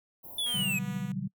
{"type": "band-stop noise", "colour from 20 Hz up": "white", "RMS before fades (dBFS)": -45, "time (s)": [0.23, 0.75], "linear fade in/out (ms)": 20, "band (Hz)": [950, 12000], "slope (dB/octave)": 48}
{"type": "linear sweep", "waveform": "square", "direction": "down", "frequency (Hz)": [3510, 2489], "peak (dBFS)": -29, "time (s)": [0.38, 0.79], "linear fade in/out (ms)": 5}
{"type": "tone with tremolo", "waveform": "5% pulse", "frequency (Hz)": 243.5, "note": "B3", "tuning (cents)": -24, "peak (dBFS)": -32, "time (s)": [0.46, 1.12], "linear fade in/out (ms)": 2, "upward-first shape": "sine", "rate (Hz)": 2.7, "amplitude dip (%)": 40}
{"type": "chord", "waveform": "sine", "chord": "G major seventh", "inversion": "first", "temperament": "equal with one note detuned", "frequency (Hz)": [123.47, 146.83, 181.92, 196], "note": ["B2", "D3", "F#3", "G3"], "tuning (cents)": [0, 0, -29, 0], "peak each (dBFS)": [-40, -37, -36, -35], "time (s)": [0.54, 1.28], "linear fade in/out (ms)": 10}
{"effects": ["noise-tail reverb RT60 0.1 s tail -26 dB re dry"]}